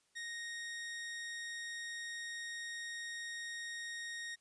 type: tone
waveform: sawtooth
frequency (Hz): 1864.7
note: A#6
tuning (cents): 0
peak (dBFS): -38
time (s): 0.15-4.36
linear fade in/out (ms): 20
effects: white hiss -75 dBFS RMS until 4.4 s + resampled to 22050 Hz